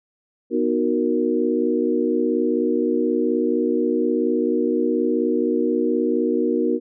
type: chord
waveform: sine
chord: B major seventh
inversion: none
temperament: equal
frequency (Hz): 246.9 / 311.1 / 370 / 466.2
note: B3 / D#4 / F#4 / A#4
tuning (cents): 0 / 0 / 0 / 0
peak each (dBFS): -23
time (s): 0.5-6.8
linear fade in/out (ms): 50
effects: none